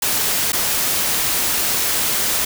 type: noise with dropouts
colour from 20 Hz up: white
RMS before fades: -19 dBFS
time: 0.02-2.45 s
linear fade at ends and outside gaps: 5 ms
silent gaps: 0.521-0.53 s
effects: none